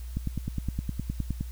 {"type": "click train", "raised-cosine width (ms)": 5, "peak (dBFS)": -17, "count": 13, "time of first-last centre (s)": [0.17, 1.41], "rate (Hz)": 9.68, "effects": ["added 60 Hz sine -35 dBFS peak until 1.51 s", "white hiss -54 dBFS RMS until 1.51 s"]}